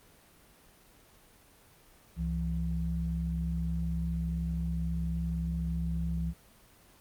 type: tone pair together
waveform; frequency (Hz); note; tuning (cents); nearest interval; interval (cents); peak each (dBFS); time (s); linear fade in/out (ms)
sine; 66.49 / 167.4; C2 / E3; +28 / +27; octave + major third; 1599; -32 / -32; 2.16-6.34; 50
effects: pink hiss -59 dBFS RMS until 7 s + Opus 24 kbps